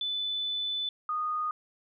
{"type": "tone pair in turn", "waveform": "sine", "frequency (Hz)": [3499, 1234.2], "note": ["A7", "D#6"], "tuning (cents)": [-10, -14], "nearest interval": "octave + tritone", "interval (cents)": 1804, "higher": "first", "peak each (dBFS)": [-29, -28], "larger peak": "second", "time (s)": [[0.01, 0.89], [1.09, 1.51]], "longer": "first", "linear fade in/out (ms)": 2, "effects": []}